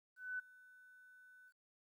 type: tone with ADSR envelope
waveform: sine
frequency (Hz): 1500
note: F#6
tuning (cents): +23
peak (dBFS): -38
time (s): 0.16-1.53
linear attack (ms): 230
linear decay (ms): 12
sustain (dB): -22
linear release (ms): 54
effects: 13-bit